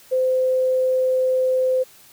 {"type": "tone", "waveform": "sine", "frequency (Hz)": 515, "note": "C5", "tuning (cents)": -28, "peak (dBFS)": -16, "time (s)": [0.11, 1.84], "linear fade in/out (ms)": 20, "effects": ["white hiss -49 dBFS RMS until 2.12 s"]}